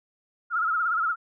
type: tone with vibrato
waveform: sine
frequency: 1348 Hz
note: E6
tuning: 38 cents sharp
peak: -22 dBFS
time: 0.5-1.16 s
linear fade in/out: 50 ms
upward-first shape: sine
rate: 17 Hz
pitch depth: 100 cents each way
effects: none